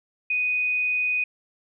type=tone; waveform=sine; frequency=2489 Hz; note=D#7; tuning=in tune; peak=-21 dBFS; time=0.3-1.24 s; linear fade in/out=5 ms; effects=none